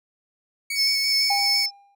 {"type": "tone with vibrato", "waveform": "sawtooth", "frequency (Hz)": 2223, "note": "C#7", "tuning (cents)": 4, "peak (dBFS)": -22, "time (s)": [0.7, 1.66], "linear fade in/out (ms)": 5, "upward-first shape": "square", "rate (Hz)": 5.9, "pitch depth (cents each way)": 15}
{"type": "tone with tremolo", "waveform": "sine", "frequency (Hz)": 5274, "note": "E8", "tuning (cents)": 0, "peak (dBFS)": -18, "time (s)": [0.75, 1.71], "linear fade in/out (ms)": 50, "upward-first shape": "sine", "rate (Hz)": 2.9, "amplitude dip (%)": 40}
{"type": "tone with exponential decay", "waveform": "triangle", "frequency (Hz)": 802, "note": "G5", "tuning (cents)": 39, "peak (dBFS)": -18, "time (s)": [1.3, 1.95], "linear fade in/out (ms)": 5, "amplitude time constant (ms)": 140}
{"effects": []}